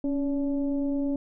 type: tone with frequency modulation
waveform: sine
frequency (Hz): 278.6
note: C#4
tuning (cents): +9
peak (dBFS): -24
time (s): 0.04-1.16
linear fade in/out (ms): 2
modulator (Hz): 293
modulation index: 0.6
effects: none